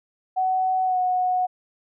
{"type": "tone with pitch glide", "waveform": "sine", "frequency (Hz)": [749, 733.2], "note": ["F#5", "F#5"], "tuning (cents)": [21, -16], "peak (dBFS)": -19, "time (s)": [0.36, 1.47], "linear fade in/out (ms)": 20, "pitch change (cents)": -37, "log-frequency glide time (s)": [0.84, 0.98], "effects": []}